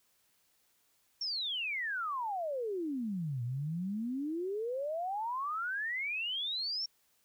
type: exponential two-way sweep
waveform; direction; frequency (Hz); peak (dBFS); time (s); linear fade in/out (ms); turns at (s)
sine; down then up; 5588 to 116.54 to 5588; -33; 1.21-6.86; 5; 3.43
effects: white hiss -72 dBFS RMS until 7.24 s